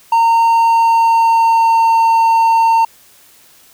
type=tone with pitch glide; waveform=triangle; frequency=918 to 909.6 Hz; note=A#5 to A#5; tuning=-27 to -43 cents; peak=-6 dBFS; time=0.12-2.85 s; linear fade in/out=5 ms; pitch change=-16 cents; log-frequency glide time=0.56-1.92 s; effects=white hiss -46 dBFS RMS until 3.73 s